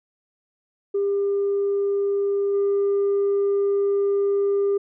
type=tone with level steps; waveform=sine; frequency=400.1 Hz; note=G4; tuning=35 cents sharp; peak=-18 / -16 dBFS; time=0.94-4.78 s; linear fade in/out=10 ms; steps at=2.53 s; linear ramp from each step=20 ms; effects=tanh soft clip ceiling -16 dBFS